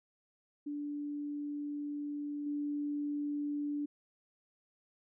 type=tone with level steps; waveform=sine; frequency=291.6 Hz; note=D4; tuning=12 cents flat; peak=-36 / -33 dBFS; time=0.66-3.86 s; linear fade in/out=10 ms; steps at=2.46 s; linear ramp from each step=5 ms; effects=none